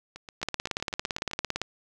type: two click trains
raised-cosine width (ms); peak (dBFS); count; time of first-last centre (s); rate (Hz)
0.2; -11 / -24; 22 / 10; 0.43-1.616 / 0.16-1.312; 17.7 / 7.81
effects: none